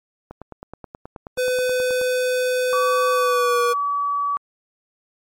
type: click train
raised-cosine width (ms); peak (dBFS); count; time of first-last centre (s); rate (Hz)
1; -21; 17; 0.31-2.014; 9.39
type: tone with pitch glide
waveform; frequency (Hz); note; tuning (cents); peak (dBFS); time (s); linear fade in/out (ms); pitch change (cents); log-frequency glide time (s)
square; 504 to 481.5; B4 to B4; +35 to -44; -19; 1.37-3.74; 20; -79; 3.12-3.61
type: tone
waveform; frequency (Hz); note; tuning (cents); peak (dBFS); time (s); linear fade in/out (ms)
sine; 1143; D6; -47; -19; 2.73-4.37; 0
effects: MP3 64 kbps